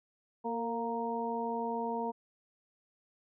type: harmonic tone with a mistuned harmonic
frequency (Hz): 233.1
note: A#3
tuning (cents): 0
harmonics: 1 / 2 / 3 / 4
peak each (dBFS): -38 / -37 / -40 / -36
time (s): 0.44-2.12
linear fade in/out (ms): 20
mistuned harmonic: 2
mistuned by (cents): -26
effects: none